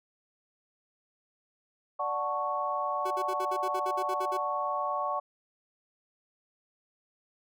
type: chord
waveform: sine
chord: D major seventh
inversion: none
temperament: equal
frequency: 587.3 / 740 / 880 / 1108.7 Hz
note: D5 / F#5 / A5 / C#6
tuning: 0 / 0 / 0 / 0 cents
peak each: -35 / -35 / -37 / -31 dBFS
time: 1.99-5.2 s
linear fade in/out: 10 ms
type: tone bursts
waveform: 40% pulse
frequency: 373.9 Hz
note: F#4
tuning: 18 cents sharp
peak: -33 dBFS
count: 12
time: 3.05-4.374 s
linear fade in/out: 10 ms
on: 59 ms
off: 56 ms
effects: none